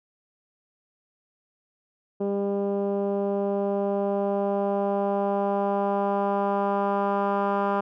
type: tone with low-pass filter sweep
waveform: 10% pulse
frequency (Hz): 200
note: G3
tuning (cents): +35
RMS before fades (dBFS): -25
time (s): 2.2-7.81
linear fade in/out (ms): 10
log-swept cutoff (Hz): 430 to 1200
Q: 1.5
effects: none